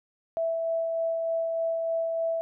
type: tone with tremolo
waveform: sine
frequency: 659 Hz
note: E5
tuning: 1 cent flat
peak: -24 dBFS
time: 0.37-2.41 s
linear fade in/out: 0 ms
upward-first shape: sine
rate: 3.3 Hz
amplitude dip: 25%
effects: none